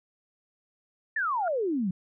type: exponential sweep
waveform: sine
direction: down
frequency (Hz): 1834 to 172.6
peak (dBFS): -25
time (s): 1.16-1.91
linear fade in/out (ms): 5
type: tone with exponential growth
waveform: sine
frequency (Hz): 1408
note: F6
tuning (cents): +14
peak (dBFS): -29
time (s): 1.39-1.48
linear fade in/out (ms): 2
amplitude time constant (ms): 18
effects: none